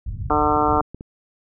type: low-pass noise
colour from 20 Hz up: white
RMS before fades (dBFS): -29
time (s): 0.06-0.8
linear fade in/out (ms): 5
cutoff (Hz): 110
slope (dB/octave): 24
type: harmonic tone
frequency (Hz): 150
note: D3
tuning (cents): +37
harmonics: 2 / 3 / 4 / 5 / 6 / 7 / 8 / 9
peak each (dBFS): -24 / -24 / -28 / -22 / -23 / -26 / -23 / -26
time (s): 0.3-0.81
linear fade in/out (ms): 2
type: clicks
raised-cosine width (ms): 3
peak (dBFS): -21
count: 8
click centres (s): 0.566 / 0.615 / 0.686 / 0.732 / 0.766 / 0.814 / 0.946 / 1.009
effects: none